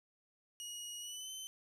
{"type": "tone with pitch glide", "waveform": "20% pulse", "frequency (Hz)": [2896, 3068], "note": ["F#7", "G7"], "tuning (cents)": [-38, -38], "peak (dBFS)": -38, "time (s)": [0.6, 1.47], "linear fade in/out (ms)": 0, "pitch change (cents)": 100, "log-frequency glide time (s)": [1, 1.3], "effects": []}